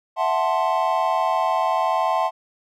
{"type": "chord", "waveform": "triangle", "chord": "F# half-diminished seventh", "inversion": "third", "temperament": "equal", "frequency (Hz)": [659.3, 740, 880, 1046.5], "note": ["E5", "F#5", "A5", "C6"], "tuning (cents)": [0, 0, 0, 0], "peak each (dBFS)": -22, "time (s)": [0.16, 2.31], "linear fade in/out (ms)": 50, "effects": []}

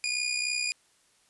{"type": "tone with amplitude modulation", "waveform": "20% pulse", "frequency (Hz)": 2442, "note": "D#7", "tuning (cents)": -33, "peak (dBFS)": -20, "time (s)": [0.04, 0.72], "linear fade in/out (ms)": 0, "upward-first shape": "sine", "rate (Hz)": 63.4, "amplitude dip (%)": 60, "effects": ["white hiss -65 dBFS RMS until 1.29 s", "resampled to 24000 Hz"]}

